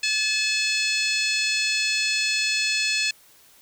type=harmonic tone with a mistuned harmonic; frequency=861 Hz; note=A5; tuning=38 cents flat; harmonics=2 / 3 / 4 / 5 / 6 / 7 / 8 / 9 / 10; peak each=-32 / -24 / -31 / -27 / -32 / -38 / -33 / -38 / -39 dBFS; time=0.03-3.11 s; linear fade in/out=5 ms; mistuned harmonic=10; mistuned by=-40 cents; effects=white hiss -54 dBFS RMS until 3.61 s